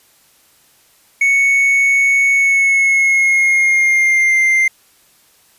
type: tone with pitch glide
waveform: triangle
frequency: 2217 to 2093 Hz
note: C#7 to C7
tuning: 0 to 0 cents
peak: -8 dBFS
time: 1.21-4.68 s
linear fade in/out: 5 ms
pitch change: -100 cents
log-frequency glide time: 2.33-4.38 s
effects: white hiss -52 dBFS RMS until 5.58 s + resampled to 32000 Hz